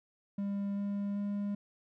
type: tone with pitch steps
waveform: triangle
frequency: 200.1 / 201.6 / 203.1 Hz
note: G3 / G3 / G#3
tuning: +36 / +49 / -38 cents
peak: -30 dBFS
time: 0.38-1.55 s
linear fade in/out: 5 ms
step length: 390 ms
effects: none